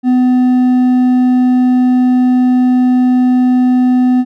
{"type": "tone with hard clipping", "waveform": "triangle", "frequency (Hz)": 251.4, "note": "B3", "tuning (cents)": 31, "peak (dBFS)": -8, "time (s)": [0.03, 4.25], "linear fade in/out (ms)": 50, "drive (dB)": 7, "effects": []}